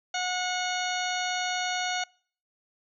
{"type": "harmonic tone with a mistuned harmonic", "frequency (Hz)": 729, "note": "F#5", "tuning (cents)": -26, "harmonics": [1, 2, 3, 4, 5, 6, 8, 9], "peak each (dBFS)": [-31, -34, -36, -37, -38, -39, -40, -41], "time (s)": [0.14, 2.04], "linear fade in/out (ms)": 5, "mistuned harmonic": 9, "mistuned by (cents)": 24, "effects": ["noise-tail reverb RT60 0.5 s tail -26 dB re dry"]}